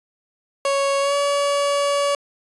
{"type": "tone with pitch glide", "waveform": "30% pulse", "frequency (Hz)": [554.4, 568.7], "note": ["C#5", "C#5"], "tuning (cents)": [0, 44], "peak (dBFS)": -15, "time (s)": [0.65, 2.15], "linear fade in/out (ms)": 2, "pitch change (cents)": 44, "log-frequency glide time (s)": [1, 1.15], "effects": ["resampled to 24000 Hz"]}